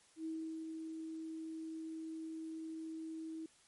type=tone with ADSR envelope; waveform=sine; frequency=320.9 Hz; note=E4; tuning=46 cents flat; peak=-38 dBFS; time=0.16-3.46 s; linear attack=91 ms; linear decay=380 ms; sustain=-4 dB; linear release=3 ms; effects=white hiss -67 dBFS RMS until 3.67 s + MP3 48 kbps